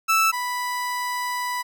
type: tone pair in turn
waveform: 30% pulse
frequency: 1318.5 / 987.8 Hz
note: E6 / B5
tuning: 0 / 0 cents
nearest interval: perfect fourth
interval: 500 cents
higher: first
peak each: -14 / -22 dBFS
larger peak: first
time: 0.08-0.32 / 0.32-1.63 s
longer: second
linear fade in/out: 20 ms
effects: none